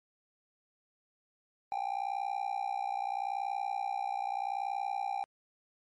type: tone with amplitude modulation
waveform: triangle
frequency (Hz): 793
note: G5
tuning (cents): +20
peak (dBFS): -26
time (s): 1.72-5.24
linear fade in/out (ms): 0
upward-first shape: sine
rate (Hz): 60.8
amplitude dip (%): 95
effects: MP3 48 kbps